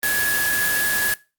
sine tone in noise, 1684 Hz, G#6, 24 cents sharp, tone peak -20 dBFS, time 0.03-1.14 s, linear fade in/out 2 ms, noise white, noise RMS -23 dBFS, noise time 0.03-1.14 s, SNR 0 dB, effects noise-tail reverb RT60 0.3 s tail -21 dB re dry + Opus 32 kbps

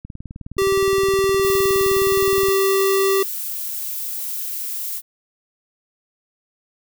click train, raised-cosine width 5 ms, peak -21 dBFS, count 48, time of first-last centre 0.05-2.485 s, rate 19.3 Hz
square tone, 389 Hz, G4, 13 cents flat, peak -16 dBFS, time 0.58-3.23 s, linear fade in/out 5 ms
violet noise, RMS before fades -27 dBFS, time 1.41-5.02 s, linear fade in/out 50 ms
effects none

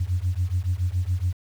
sine beating tone pair, 86.7 / 93.8 Hz, F2 / F#2, -12 / +24 cents, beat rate 7.1 Hz, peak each -24 dBFS, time 0-1.33 s, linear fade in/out 10 ms, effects tanh soft clip ceiling -15 dBFS + 8-bit

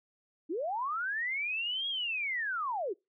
sine linear two-way sweep, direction up then down, 283.1 to 3322 to 324.3 Hz, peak -31 dBFS, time 0.49-2.94 s, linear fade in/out 20 ms, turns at 1.88 s, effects noise-tail reverb RT60 0.2 s tail -23 dB re dry

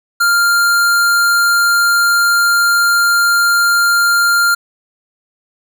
square tone, 1396.9 Hz, F6, in tune, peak -10 dBFS, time 0.2-4.55 s, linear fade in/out 10 ms, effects none

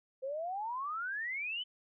sine exponential sweep, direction up, 513 to 3084 Hz, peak -35 dBFS, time 0.22-1.64 s, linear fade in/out 20 ms, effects none

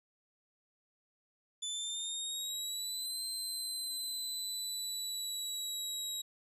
25% pulse exponential two-way sweep, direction up then down, 3488 to 4118 to 3835 Hz, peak -32 dBFS, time 1.62-6.22 s, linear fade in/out 10 ms, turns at 3.24 s, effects resampled to 32000 Hz

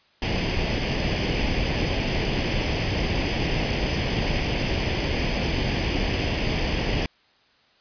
pink noise with comb filter, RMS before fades -24 dBFS, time 0.22-7.06 s, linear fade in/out 2 ms, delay 0.38 ms, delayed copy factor +0.7, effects white hiss -60 dBFS RMS until 7.8 s + resampled to 11025 Hz

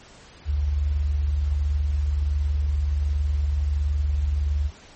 sine tone pair together, 51.62 / 73 Hz, G#1 / D2, -10 / -10 cents, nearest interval tritone, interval 600 cents, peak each -31 / -20 dBFS, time 0.45-4.71 s, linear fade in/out 50 ms, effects pink hiss -48 dBFS RMS until 4.95 s + MP3 32 kbps

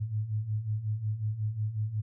sine beating tone pair, 103.9 / 109.4 Hz, G#2 / A2, +1 / -9 cents, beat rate 5.5 Hz, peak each -35 / -30 dBFS, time 0-2.02 s, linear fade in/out 20 ms, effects none

